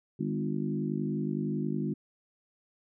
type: harmonic tone with a mistuned harmonic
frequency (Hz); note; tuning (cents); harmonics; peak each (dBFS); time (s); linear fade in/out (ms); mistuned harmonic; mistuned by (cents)
50.8; G#1; -38; 3 / 4 / 5 / 6 / 7; -34 / -33 / -36 / -37 / -38; 0.19-1.94; 10; 5; -18
effects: none